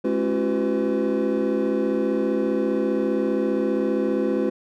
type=tone cluster; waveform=triangle; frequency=211.6 / 271.4 / 341.6 / 376.7 / 503 Hz; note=G#3 / C#4 / F4 / F#4 / B4; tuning=+33 / -36 / -38 / +31 / +32 cents; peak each=-24 dBFS; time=0.04-4.5 s; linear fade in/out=10 ms; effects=tanh soft clip ceiling -10 dBFS